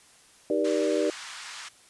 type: chord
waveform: sine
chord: Eb major seventh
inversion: none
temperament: equal with one note detuned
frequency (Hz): 311.1 / 392 / 477.1 / 587.3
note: Eb4 / G4 / Bb4 / D5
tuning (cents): 0 / 0 / +40 / 0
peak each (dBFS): -28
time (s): 0.5-1.1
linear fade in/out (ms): 2
type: band-pass noise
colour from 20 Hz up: pink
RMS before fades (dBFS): -41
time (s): 0.64-1.69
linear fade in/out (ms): 10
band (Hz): 1100 to 8200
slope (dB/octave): 24
effects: white hiss -56 dBFS RMS until 1.89 s + resampled to 24000 Hz